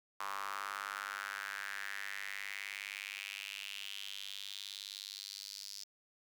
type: tone with high-pass filter sweep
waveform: sawtooth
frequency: 99.5 Hz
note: G2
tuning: 26 cents sharp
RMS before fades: -44 dBFS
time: 0.2-5.84 s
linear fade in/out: 5 ms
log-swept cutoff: 1100 to 5000 Hz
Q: 4.3
effects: none